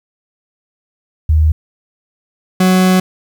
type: tone pair in turn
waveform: sine / 40% pulse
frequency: 77.78 / 185.32 Hz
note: D#2 / F#3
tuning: 0 / +3 cents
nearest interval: octave + minor third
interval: 1503 cents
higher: second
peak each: -7 dBFS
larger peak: neither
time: 1.29-1.52 / 2.6-3 s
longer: second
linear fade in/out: 5 ms
effects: 8-bit